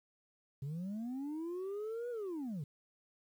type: linear two-way sweep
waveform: sine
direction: up then down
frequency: 131.6 to 491.6 to 131.6 Hz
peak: -35 dBFS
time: 0.62-2.64 s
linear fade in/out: 5 ms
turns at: 2.1 s
effects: tanh soft clip ceiling -37 dBFS + 11-bit